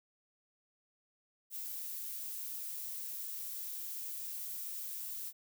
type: noise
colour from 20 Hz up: violet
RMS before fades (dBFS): -42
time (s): 1.5-5.33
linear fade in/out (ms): 50
effects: none